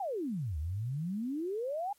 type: exponential two-way sweep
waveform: sine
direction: down then up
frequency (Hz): 836 to 72 to 836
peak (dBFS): -32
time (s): 0-1.93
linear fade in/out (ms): 5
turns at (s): 0.58
effects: white hiss -68 dBFS RMS until 1.98 s + MP3 64 kbps